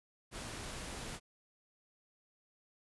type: noise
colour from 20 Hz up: pink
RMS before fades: -44 dBFS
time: 0.31-1.2 s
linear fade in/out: 50 ms
effects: resampled to 24000 Hz